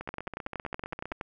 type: two click trains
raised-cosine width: 0.5 ms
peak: -22 / -19 dBFS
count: 18 / 13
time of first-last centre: 0.01-1.121 / 0.09-1.211 s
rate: 15.3 / 10.7 Hz
effects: none